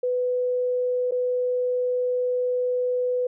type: tone with dropouts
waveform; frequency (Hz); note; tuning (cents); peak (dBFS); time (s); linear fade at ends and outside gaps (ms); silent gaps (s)
sine; 497.8; B4; +14; -21; 0.03-3.27; 5; 1.111-1.119
effects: none